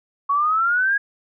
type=exponential sweep; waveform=sine; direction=up; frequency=1108.7 to 1661.2 Hz; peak=-16 dBFS; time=0.29-0.98 s; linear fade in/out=10 ms; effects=none